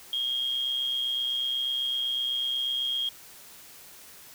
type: tone with amplitude modulation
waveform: sine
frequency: 3251 Hz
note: G#7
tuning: 38 cents flat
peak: -24 dBFS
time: 0.13-3.09 s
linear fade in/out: 2 ms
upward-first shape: sine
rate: 128 Hz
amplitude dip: 45%
effects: white hiss -49 dBFS RMS until 4.34 s